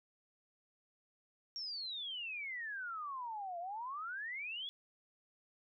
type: exponential two-way sweep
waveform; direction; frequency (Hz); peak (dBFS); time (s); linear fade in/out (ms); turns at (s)
sine; down then up; 5610 to 673 to 3446; -40; 1.56-4.69; 0; 3.59
effects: none